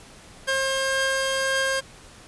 sawtooth tone pair together, 535 / 1603.2 Hz, C5 / G6, +38 / +38 cents, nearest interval octave + perfect fifth, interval 1900 cents, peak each -21 / -21 dBFS, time 0.47-1.81 s, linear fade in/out 20 ms, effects pink hiss -47 dBFS RMS until 2.27 s + resampled to 24000 Hz

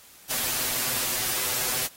white noise with comb filter, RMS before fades -27 dBFS, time 0.29-1.88 s, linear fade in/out 20 ms, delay 7.9 ms, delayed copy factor +0.75, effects white hiss -51 dBFS RMS until 1.96 s + AAC 48 kbps

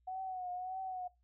sine tone with vibrato, 740 Hz, F#5, in tune, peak -38 dBFS, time 0.07-1.08 s, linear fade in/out 10 ms, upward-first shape triangle, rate 1.7 Hz, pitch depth 59 cents each way, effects noise-tail reverb RT60 0.2 s tail -20 dB re dry + added 60 Hz sine -70 dBFS peak until 1.23 s

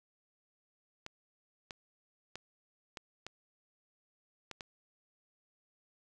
clicks, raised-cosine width 0.2 ms, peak -25 dBFS, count 7, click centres 1.064 / 1.708 / 2.356 / 2.972 / 3.266 / 4.513 / 4.608 s, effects none

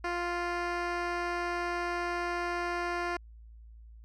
10% pulse tone with low-pass filter, 349.2 Hz, F4, in tune, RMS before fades -33 dBFS, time 0.04-3.17 s, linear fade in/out 5 ms, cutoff 4100 Hz, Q 0.51, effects added 56 Hz sine -48 dBFS peak until 4.04 s

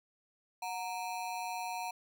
square ring-modulated tone, 830.6 Hz, G#5, in tune, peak -34 dBFS, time 0.62-1.91 s, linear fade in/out 5 ms, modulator 98.8 Hz, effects none

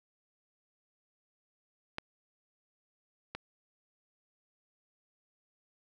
clicks, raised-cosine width 0.3 ms, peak -19 / -22 dBFS, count 2, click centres 1.984 / 3.35 s, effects none

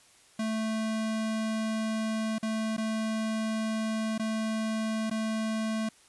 square tone with dropouts, 220 Hz, A3, in tune, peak -29 dBFS, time 0.39-5.89 s, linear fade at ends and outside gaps 5 ms, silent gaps 2.384-2.428 / 2.767-2.779 / 4.18-4.195 / 5.099-5.111 s, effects white hiss -59 dBFS RMS until 6.08 s + resampled to 24000 Hz

